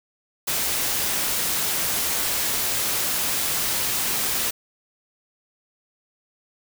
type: noise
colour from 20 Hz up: white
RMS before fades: -24 dBFS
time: 0.47-4.51 s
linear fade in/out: 10 ms
effects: none